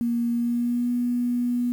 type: tone with pitch glide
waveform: sine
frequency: 235.7 to 243.2 Hz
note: A#3 to B3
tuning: +19 to -26 cents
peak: -21 dBFS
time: 0.01-1.72 s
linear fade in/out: 0 ms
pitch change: +55 cents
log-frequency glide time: 0.31-0.91 s
effects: 8-bit